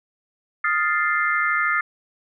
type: chord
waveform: sine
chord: F dominant seventh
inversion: third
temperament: equal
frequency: 1244.5 / 1396.9 / 1760 / 2093 Hz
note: Eb6 / F6 / A6 / C7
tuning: 0 / 0 / 0 / 0 cents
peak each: -24 dBFS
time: 0.64-1.81 s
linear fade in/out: 5 ms
effects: none